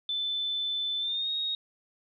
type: tone with pitch glide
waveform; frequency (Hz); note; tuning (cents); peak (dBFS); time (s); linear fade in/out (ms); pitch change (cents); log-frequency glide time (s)
sine; 3520 to 3751; A7 to A#7; 0 to +10; -28; 0.09-1.55; 2; +110; 0.99-1.3
effects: none